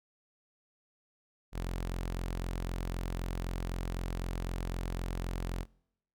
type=tone; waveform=sawtooth; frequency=43.91 Hz; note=F1; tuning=10 cents sharp; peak=-30 dBFS; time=1.52-5.66 s; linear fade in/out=50 ms; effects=noise-tail reverb RT60 0.8 s tail -26 dB re dry